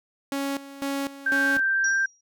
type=tone with tremolo; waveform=sawtooth; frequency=277.2 Hz; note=C#4; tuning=in tune; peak=-22 dBFS; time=0.32-1.6 s; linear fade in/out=2 ms; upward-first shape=square; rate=2 Hz; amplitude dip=80%
type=tone with pitch glide; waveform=sine; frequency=1568 to 1578.9 Hz; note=G6 to G6; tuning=0 to +12 cents; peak=-20 dBFS; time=1.26-2.06 s; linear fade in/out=5 ms; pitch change=+12 cents; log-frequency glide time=1.61-1.91 s
type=tone with exponential decay; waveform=sine; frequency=5710 Hz; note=F8; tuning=37 cents sharp; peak=-25 dBFS; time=1.84-2.21 s; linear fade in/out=5 ms; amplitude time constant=80 ms
effects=none